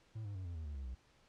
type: tone with pitch steps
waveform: triangle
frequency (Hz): 110 / 101.45 / 93.57 / 86.3 / 79.6 / 73.42 / 67.71 / 62.45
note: A2 / G#2 / F#2 / F2 / D#2 / D2 / C#2 / B1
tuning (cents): 0 / -40 / +20 / -20 / +40 / 0 / -40 / +20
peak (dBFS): -39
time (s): 0.15-0.95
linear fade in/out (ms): 10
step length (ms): 100
effects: pink hiss -69 dBFS RMS until 1.28 s + low-pass 6000 Hz 12 dB/octave